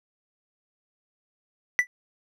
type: tone with exponential decay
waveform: triangle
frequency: 1975.5 Hz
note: B6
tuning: in tune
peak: -11 dBFS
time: 1.79-1.87 s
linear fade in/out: 0 ms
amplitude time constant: 16 ms
effects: none